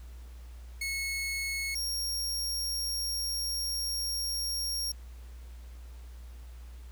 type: tone pair in turn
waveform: sawtooth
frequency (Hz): 2190 / 5573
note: C#7 / F8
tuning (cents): -22 / -5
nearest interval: octave + major third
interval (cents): 1617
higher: second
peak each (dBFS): -28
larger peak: neither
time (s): 0.81-1.75 / 1.75-4.92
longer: second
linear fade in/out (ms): 5
effects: added 60 Hz sine -43 dBFS peak until 6.91 s + pink hiss -60 dBFS RMS until 6.91 s